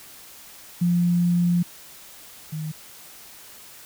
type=tone pair in turn; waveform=sine; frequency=174.61 / 155.56 Hz; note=F3 / D#3; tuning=0 / 0 cents; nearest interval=major second; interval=200 cents; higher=first; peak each=-17 / -27 dBFS; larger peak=first; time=0.81-1.63 / 2.52-2.72 s; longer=first; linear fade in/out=10 ms; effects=white hiss -45 dBFS RMS until 3.85 s